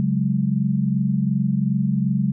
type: chord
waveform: sine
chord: C# suspended fourth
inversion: none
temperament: equal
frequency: 138.59 / 185 / 207.7 Hz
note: C#3 / F#3 / G#3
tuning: 0 / 0 / 0 cents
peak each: -22 dBFS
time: 0-2.32 s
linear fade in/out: 0 ms
effects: none